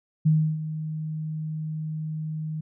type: tone with ADSR envelope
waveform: sine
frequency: 156 Hz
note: D#3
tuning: 5 cents sharp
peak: -15 dBFS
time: 0.25-2.61 s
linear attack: 15 ms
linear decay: 310 ms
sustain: -13 dB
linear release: 9 ms
effects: none